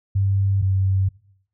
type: tone pair in turn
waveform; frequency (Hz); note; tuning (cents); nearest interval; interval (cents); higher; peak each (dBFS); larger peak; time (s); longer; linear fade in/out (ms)
sine; 98 / 95.82; G2 / G2; 0 / -39; unison; 39; first; -16; neither; 0.15-0.62 / 0.62-1.09; neither; 10
effects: noise-tail reverb RT60 0.7 s tail -23 dB re dry